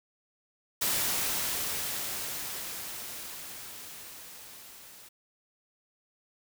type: noise with level ramp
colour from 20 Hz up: white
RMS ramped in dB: -28 to -51 dBFS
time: 0.81-5.09 s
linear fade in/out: 10 ms
effects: none